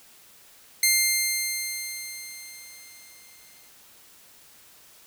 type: tone with exponential decay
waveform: 10% pulse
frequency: 2100 Hz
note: C7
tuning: 6 cents sharp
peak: -8 dBFS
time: 0.83-3.69 s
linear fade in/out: 2 ms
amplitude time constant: 620 ms
effects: white hiss -53 dBFS RMS until 5.06 s